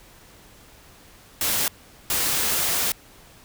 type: noise bursts at uneven times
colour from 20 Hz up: white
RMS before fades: -23 dBFS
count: 2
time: 1.41-1.68 / 2.1-2.92 s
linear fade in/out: 2 ms
effects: pink hiss -50 dBFS RMS until 3.44 s